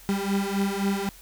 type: beating tone pair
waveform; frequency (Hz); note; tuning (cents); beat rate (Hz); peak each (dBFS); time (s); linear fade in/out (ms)
35% pulse; 196 / 199.8; G3 / G3; 0 / +33; 3.8; -25; 0.09-1.09; 0
effects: added 43 Hz sine -51 dBFS peak until 1.21 s + white hiss -50 dBFS RMS until 1.21 s